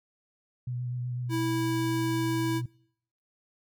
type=tone with vibrato; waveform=sine; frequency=123.47 Hz; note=B2; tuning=in tune; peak=-30 dBFS; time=0.67-2.66 s; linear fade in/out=5 ms; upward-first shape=sine; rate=8 Hz; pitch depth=20 cents each way
type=tone; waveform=square; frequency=327.4 Hz; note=E4; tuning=12 cents flat; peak=-28 dBFS; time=1.29-2.62 s; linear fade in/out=50 ms
effects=noise-tail reverb RT60 0.7 s tail -25 dB re dry